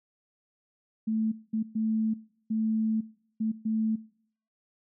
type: tone bursts at uneven times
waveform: sine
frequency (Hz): 220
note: A3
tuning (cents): 0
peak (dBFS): -25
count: 6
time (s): 1.07-1.32 / 1.53-1.63 / 1.75-2.14 / 2.5-3.01 / 3.4-3.52 / 3.65-3.96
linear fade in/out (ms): 10
effects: noise-tail reverb RT60 0.6 s tail -21 dB re dry